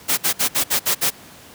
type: noise bursts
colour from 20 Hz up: white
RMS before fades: -18 dBFS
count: 7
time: 0.08-1.106 s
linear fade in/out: 20 ms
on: 96 ms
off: 59 ms
effects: pink hiss -43 dBFS RMS until 1.54 s + high-pass 100 Hz 12 dB/octave